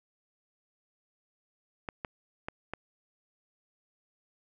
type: clicks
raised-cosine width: 0.5 ms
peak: -20 dBFS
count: 4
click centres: 1.888 / 2.048 / 2.485 / 2.736 s
effects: none